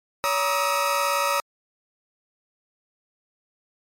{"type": "tone cluster", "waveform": "35% pulse", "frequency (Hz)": [565, 948, 1243, 1301], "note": ["C#5", "A#5", "D#6", "E6"], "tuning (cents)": [33, 29, -2, -23], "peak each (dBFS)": -25, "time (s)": [0.24, 1.4], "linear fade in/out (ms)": 0, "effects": ["MP3 64 kbps"]}